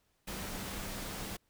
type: tone in noise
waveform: sine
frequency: 194.5 Hz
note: G3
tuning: 13 cents flat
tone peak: -48 dBFS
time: 0.27-1.37 s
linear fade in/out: 10 ms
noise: pink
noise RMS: -41 dBFS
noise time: 0.27-1.37 s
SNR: -10 dB
effects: pink hiss -75 dBFS RMS until 1.49 s